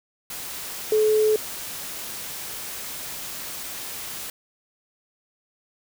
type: tone in noise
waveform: sine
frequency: 430.7 Hz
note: A4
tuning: 37 cents flat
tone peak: -16 dBFS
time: 0.92-1.36 s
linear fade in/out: 2 ms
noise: white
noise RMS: -34 dBFS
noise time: 0.3-4.3 s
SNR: +15 dB
effects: none